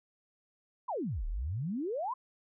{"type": "exponential two-way sweep", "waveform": "sine", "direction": "down then up", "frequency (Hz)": [1079, 34, 1079], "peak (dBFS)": -32, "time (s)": [0.88, 2.14], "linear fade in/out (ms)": 10, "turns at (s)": 1.26, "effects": []}